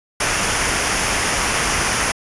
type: noise with comb filter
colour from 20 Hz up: pink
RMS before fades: -19 dBFS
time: 0.2-2.12 s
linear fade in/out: 5 ms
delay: 0.25 ms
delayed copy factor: -0.55
effects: resampled to 24000 Hz